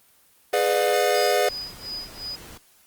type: chord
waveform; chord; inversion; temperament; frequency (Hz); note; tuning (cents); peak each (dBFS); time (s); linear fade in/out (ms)
square; G# diminished seventh; none; just; 415.3 / 498.4 / 598 / 717.6; G#4 / B4 / D5 / F5; 0 / +16 / +31 / +47; -25; 0.53-1.49; 5
type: tone with tremolo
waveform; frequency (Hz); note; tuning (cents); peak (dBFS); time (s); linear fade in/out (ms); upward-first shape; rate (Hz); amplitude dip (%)
sine; 4961; D#8; -6; -29; 1.14-2.36; 10; sine; 2.8; 95
type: noise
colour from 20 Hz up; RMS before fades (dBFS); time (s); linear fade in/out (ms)
pink; -43; 1.49-2.58; 10
effects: white hiss -58 dBFS RMS until 2.86 s + Opus 24 kbps